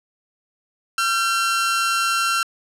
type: tone pair together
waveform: sawtooth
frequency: 1365 / 1561.7 Hz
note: F6 / G6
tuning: -40 / -7 cents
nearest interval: major second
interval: 233 cents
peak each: -15 / -23 dBFS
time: 0.98-2.43 s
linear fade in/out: 2 ms
effects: low-pass 11000 Hz 12 dB/octave